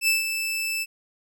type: tone with ADSR envelope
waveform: sawtooth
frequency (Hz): 2637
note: E7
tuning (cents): 0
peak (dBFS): -14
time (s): 0.01-0.86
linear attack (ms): 68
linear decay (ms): 150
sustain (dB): -8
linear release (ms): 39
effects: none